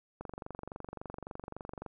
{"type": "click train", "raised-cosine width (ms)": 1, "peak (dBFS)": -27, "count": 40, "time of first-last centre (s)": [0.21, 1.863], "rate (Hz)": 23.6, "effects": []}